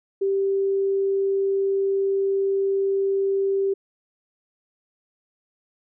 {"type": "tone", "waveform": "sine", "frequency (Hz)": 391.4, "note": "G4", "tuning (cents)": -3, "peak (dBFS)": -19, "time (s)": [0.21, 3.74], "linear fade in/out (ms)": 10, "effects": []}